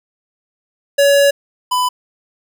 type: tone pair in turn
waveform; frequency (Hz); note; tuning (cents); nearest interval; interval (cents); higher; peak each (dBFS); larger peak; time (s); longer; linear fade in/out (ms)
square; 564 / 998.6; C#5 / B5; +30 / +19; minor seventh; 989; second; -9 / -14; first; 0.98-1.31 / 1.71-1.89; first; 10
effects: none